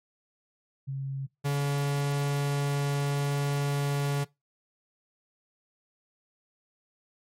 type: tone pair in turn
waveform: sine / 45% pulse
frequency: 135.9 / 142.15 Hz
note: C#3 / C#3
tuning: -34 / +44 cents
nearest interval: minor second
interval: 78 cents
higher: second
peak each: -30 / -25 dBFS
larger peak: second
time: 0.87-1.27 / 1.44-4.25 s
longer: second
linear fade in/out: 20 ms
effects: noise-tail reverb RT60 0.2 s tail -21 dB re dry + MP3 64 kbps